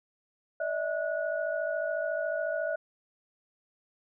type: tone cluster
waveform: sine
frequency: 590 / 644 / 1461 Hz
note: D5 / E5 / F#6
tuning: +8 / -41 / -22 cents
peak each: -33 / -31 / -36 dBFS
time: 0.6-2.76 s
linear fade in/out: 5 ms
effects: none